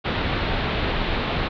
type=low-pass noise; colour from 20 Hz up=pink; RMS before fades=-24 dBFS; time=0.04-1.49 s; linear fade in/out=20 ms; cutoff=4000 Hz; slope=48 dB/octave; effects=none